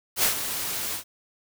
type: noise with ADSR envelope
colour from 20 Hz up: white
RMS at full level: -20 dBFS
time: 0.16-1.04 s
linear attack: 73 ms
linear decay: 110 ms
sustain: -10 dB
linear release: 97 ms
effects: none